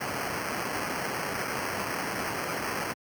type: noise with sample-and-hold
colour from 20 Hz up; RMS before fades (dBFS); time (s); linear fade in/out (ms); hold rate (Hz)
white; -32; 0-2.94; 20; 3675
effects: high-pass 100 Hz 12 dB/octave